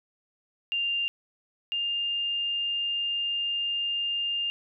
sine tone pair in turn, 2794 / 2807 Hz, F7 / F7, 0 / +8 cents, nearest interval unison, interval 8 cents, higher second, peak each -25 / -26 dBFS, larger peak first, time 0.72-1.08 / 1.72-4.5 s, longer second, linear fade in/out 0 ms, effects none

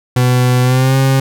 40% pulse tone with pitch glide, 125.1 to 134.08 Hz, B2 to C3, +23 to +43 cents, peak -8 dBFS, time 0.16-1.2 s, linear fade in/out 5 ms, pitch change +120 cents, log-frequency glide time 0.62-0.96 s, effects none

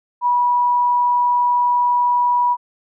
sine tone, 974 Hz, B5, 24 cents flat, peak -13 dBFS, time 0.21-2.57 s, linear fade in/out 50 ms, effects none

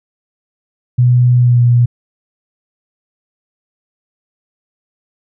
sine tone with pitch glide, 123.47 to 120.79 Hz, B2 to B2, 0 to -38 cents, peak -6 dBFS, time 0.98-1.86 s, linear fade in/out 10 ms, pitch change -38 cents, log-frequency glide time 1.36-1.62 s, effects none

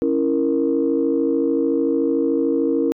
sine chord, A# diminished, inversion first, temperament equal with one note detuned, 276.1 / 329.6 / 466.2 Hz, C#4 / E4 / A#4, -7 / 0 / 0 cents, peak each -20 dBFS, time 0.02-2.92 s, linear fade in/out 0 ms, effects tanh soft clip ceiling -8 dBFS

